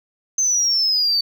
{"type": "exponential sweep", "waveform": "sine", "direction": "down", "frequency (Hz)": [6272, 4523], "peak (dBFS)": -14, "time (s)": [0.38, 1.21], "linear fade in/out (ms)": 5, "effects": ["tanh soft clip ceiling -12 dBFS", "9-bit"]}